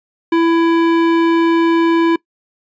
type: tone with hard clipping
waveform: sine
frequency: 332.7 Hz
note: E4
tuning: 16 cents sharp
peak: -12 dBFS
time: 0.32-2.16 s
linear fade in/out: 5 ms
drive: 15 dB
effects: noise-tail reverb RT60 0.1 s tail -22 dB re dry + resampled to 16000 Hz